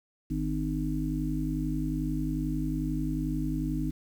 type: harmonic tone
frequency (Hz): 51.2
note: G#1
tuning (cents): -24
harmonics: 1 / 3 / 5 / 6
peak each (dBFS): -33 / -33 / -33 / -33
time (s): 0.3-3.91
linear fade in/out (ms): 10
effects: 9-bit